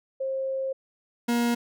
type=tone pair in turn; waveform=sine / 40% pulse; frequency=533 / 237.4 Hz; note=C5 / A#3; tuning=+32 / +32 cents; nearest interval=octave + major second; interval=1400 cents; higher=first; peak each=-26 / -21 dBFS; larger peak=second; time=0.2-0.73 / 1.28-1.55 s; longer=first; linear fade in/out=10 ms; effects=none